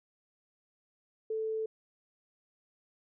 sine tone, 440 Hz, A4, in tune, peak -31 dBFS, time 1.3-1.66 s, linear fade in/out 5 ms, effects none

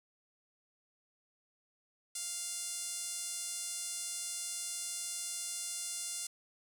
5% pulse tone with band-pass filter, 698.5 Hz, F5, in tune, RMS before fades -40 dBFS, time 2.15-6.27 s, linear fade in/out 5 ms, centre 10000 Hz, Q 1.4, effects none

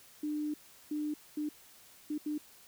sine tone bursts at uneven times, 300 Hz, D4, 37 cents sharp, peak -32 dBFS, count 5, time 0.23-0.54 / 0.91-1.14 / 1.37-1.49 / 2.1-2.18 / 2.26-2.38 s, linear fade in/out 5 ms, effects white hiss -58 dBFS RMS until 2.67 s

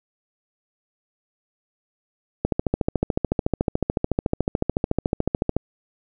click train, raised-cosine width 2 ms, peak -6 dBFS, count 44, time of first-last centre 2.45-5.566 s, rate 13.8 Hz, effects none

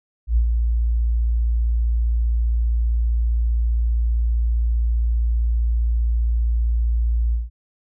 sine tone with ADSR envelope, 57.6 Hz, A#1, 20 cents flat, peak -12 dBFS, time 0.27-7.5 s, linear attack 94 ms, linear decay 83 ms, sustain -4 dB, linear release 170 ms, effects none

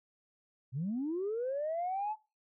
sine linear sweep, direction up, 116.54 to 880 Hz, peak -31 dBFS, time 0.72-2.16 s, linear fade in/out 50 ms, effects noise-tail reverb RT60 0.3 s tail -23 dB re dry + tanh soft clip ceiling -28 dBFS

